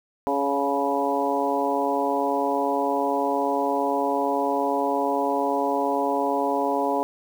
harmonic tone with a mistuned harmonic, 140 Hz, C#3, 18 cents sharp, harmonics 2 / 3 / 4 / 5 / 6 / 7, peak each -28 / -28 / -28 / -28 / -28 / -28 dBFS, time 0.27-7.03 s, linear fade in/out 0 ms, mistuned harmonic 6, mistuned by +18 cents, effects 8-bit

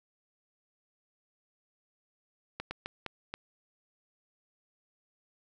slowing click train, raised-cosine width 0.3 ms, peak -20 dBFS, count 5, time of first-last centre 2.6-3.34 s, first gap 110 ms, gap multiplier 1.36, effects none

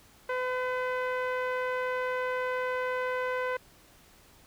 sawtooth tone with low-pass filter, 506 Hz, B4, 42 cents sharp, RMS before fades -31 dBFS, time 0.29-3.57 s, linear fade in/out 5 ms, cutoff 1800 Hz, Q 1.7, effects pink hiss -58 dBFS RMS until 4.46 s

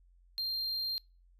triangle tone, 4186 Hz, C8, in tune, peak -31 dBFS, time 0.38-0.98 s, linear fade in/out 0 ms, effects noise-tail reverb RT60 0.3 s tail -26 dB re dry + added 44 Hz sine -60 dBFS peak until 1.39 s

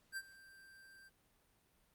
square tone with ADSR envelope, 1573 Hz, G6, 6 cents sharp, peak -40 dBFS, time 0.12-1.1 s, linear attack 50 ms, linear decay 49 ms, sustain -19 dB, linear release 30 ms, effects pink hiss -74 dBFS RMS until 1.94 s + Opus 48 kbps

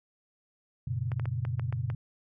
sine chord, F# major, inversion none, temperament equal with one note detuned, 92.5 / 119.13 / 138.59 Hz, F#2 / A#2 / C#3, 0 / +38 / 0 cents, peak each -36 / -31 / -35 dBFS, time 0.87-1.95 s, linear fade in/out 5 ms
clicks, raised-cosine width 0.5 ms, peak -25 dBFS, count 7, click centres 1.118 / 1.197 / 1.256 / 1.451 / 1.596 / 1.726 / 1.901 s
effects none

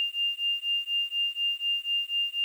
sine beating tone pair, 2800 / 2804.1 Hz, F7 / F7, +4 / +6 cents, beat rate 4.1 Hz, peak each -29 dBFS, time 0-2.44 s, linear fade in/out 0 ms, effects 9-bit

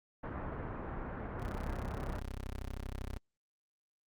pink low-pass noise, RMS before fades -41 dBFS, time 0.23-2.2 s, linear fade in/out 10 ms, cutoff 1600 Hz, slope 24 dB/octave
20% pulse tone, 32.7 Hz, C1, in tune, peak -34 dBFS, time 1.39-3.18 s, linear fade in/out 10 ms
effects Opus 48 kbps

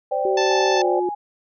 sine chord, C suspended second, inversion none, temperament equal with one note detuned, 519.3 / 587.3 / 784 Hz, C5 / D5 / G5, -13 / 0 / 0 cents, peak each -24 dBFS, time 0.11-1 s, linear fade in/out 10 ms
sine tone with pitch glide, 381.8 to 358.3 Hz, G4 to F4, -46 to +44 cents, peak -20 dBFS, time 0.25-1.09 s, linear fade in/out 2 ms, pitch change -110 cents, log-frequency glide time 0.72-0.86 s
harmonic tone, 880 Hz, A5, in tune, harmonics 1 / 2 / 3 / 4 / 5 / 6 / 7, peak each -25 / -28 / -30 / -31 / -32 / -33 / -33 dBFS, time 0.37-0.82 s, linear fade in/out 5 ms
sine tone with vibrato, 831 Hz, G#5, 1 cent sharp, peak -25 dBFS, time 0.5-1.15 s, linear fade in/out 10 ms, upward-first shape sine, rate 2.5 Hz, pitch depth 22 cents each way
effects none

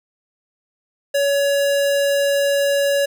square tone, 563 Hz, C#5, 27 cents sharp, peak -16 dBFS, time 1.14-3.06 s, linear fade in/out 10 ms, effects none

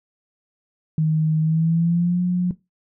sine tone with pitch glide, 156.8 to 179.08 Hz, D#3 to F3, +14 to +44 cents, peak -16 dBFS, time 0.98-2.51 s, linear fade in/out 2 ms, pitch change +230 cents, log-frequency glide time 1.41-2.22 s, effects noise-tail reverb RT60 0.2 s tail -17 dB re dry

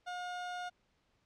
30% pulse tone, 717 Hz, F5, 45 cents sharp, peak -36 dBFS, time 0.06-0.7 s, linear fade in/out 20 ms, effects pink hiss -75 dBFS RMS until 1.25 s + low-pass 5000 Hz 12 dB/octave

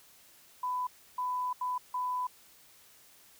sine tone bursts at uneven times, 999 Hz, B5, 20 cents sharp, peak -30 dBFS, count 4, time 0.63-0.87 / 1.18-1.53 / 1.61-1.78 / 1.94-2.27 s, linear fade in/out 5 ms, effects white hiss -59 dBFS RMS until 3.39 s

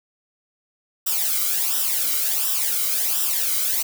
blue noise with flanger, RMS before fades -22 dBFS, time 1.06-3.83 s, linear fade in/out 10 ms, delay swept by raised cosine 0.45 to 1.16 ms, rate 1.4 Hz, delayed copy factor -0.75, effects none

